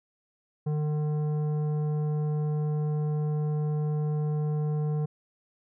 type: tone with tanh clipping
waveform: sine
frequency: 150.8 Hz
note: D3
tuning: 46 cents sharp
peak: -27 dBFS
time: 0.66-5.06 s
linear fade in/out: 10 ms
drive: 11 dB
effects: none